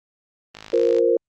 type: click train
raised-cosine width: 0.2 ms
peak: -19 dBFS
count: 24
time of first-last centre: 0.55-0.985 s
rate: 52.9 Hz
type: chord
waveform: sine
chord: F suspended fourth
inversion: none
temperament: equal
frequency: 349.2 / 466.2 / 523.3 Hz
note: F4 / Bb4 / C5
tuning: 0 / 0 / 0 cents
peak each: -21 / -17 / -21 dBFS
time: 0.73-1.17 s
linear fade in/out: 5 ms
effects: Opus 32 kbps